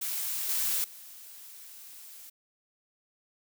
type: noise with level steps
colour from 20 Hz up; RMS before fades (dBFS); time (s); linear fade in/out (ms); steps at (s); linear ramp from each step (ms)
blue; -33 / -29 / -48; 0.01-2.3; 10; 0.49 / 0.84; 2
effects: none